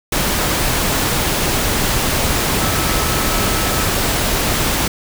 sine tone in noise, 1300 Hz, E6, 24 cents flat, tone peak -26 dBFS, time 2.61-3.88 s, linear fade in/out 5 ms, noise pink, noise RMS -17 dBFS, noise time 0.12-4.88 s, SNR -12 dB, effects none

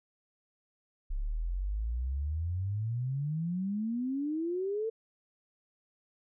sine exponential sweep, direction up, 33.04 to 456.4 Hz, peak -30 dBFS, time 1.1-4.9 s, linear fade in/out 10 ms, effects none

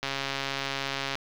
click train, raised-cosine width 0.2 ms, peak -12 dBFS, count 155, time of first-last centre 0.03-1.154 s, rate 137 Hz, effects low-pass 5000 Hz 12 dB/octave + 7-bit

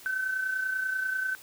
sine tone with amplitude modulation, 1528 Hz, G6, 45 cents flat, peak -25 dBFS, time 0.06-1.35 s, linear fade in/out 0 ms, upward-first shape sine, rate 30.2 Hz, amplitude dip 50%, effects white hiss -50 dBFS RMS until 1.42 s

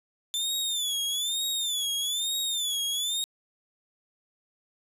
sawtooth tone with vibrato, 3520 Hz, A7, in tune, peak -24 dBFS, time 0.34-3.24 s, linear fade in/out 0 ms, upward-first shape sine, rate 1.1 Hz, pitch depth 120 cents each way, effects resampled to 32000 Hz + 9-bit

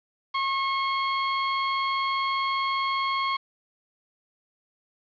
sawtooth tone, 1085 Hz, C#6, 37 cents flat, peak -20 dBFS, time 0.34-3.37 s, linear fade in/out 10 ms, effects resampled to 11025 Hz + 8-bit

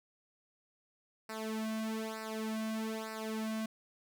sawtooth tone with flanger, 220 Hz, A3, in tune, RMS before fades -38 dBFS, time 1.29-3.66 s, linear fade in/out 5 ms, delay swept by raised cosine 0.3 to 2.4 ms, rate 1.1 Hz, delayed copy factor -0.9, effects none

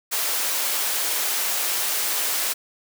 white high-pass noise, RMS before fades -24 dBFS, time 0.11-2.54 s, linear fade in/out 20 ms, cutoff 450 Hz, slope 12 dB/octave, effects none

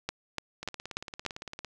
two click trains, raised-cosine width 0.2 ms, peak -22 / -14 dBFS, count 19 / 5, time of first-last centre 0.63-1.647 / 0.09-1.263 s, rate 17.7 / 3.41 Hz, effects none

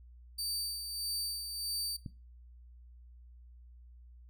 sawtooth tone with tremolo, 4620 Hz, D8, 29 cents flat, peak -30 dBFS, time 0.38-1.97 s, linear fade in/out 10 ms, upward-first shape sine, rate 1.6 Hz, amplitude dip 50%
click, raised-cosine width 5 ms, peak -28 dBFS, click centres 2.062 s
effects noise-tail reverb RT60 0.3 s tail -17 dB re dry + added 60 Hz sine -52 dBFS peak until 4.29 s

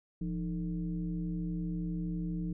sine tone with frequency modulation, 172.2 Hz, F3, 24 cents flat, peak -32 dBFS, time 0.21-2.53 s, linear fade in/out 5 ms, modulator 136 Hz, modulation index 0.82, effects none

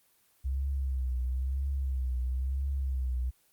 sine tone with vibrato, 65.41 Hz, C2, in tune, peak -28 dBFS, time 0.44-3.31 s, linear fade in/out 20 ms, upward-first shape triangle, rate 1 Hz, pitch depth 99 cents each way, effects white hiss -67 dBFS RMS until 3.52 s + Opus 24 kbps

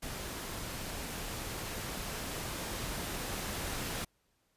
pink noise with level ramp, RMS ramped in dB -41 to -37 dBFS, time 0.02-4.05 s, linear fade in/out 10 ms, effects pink hiss -75 dBFS RMS until 4.56 s + resampled to 32000 Hz

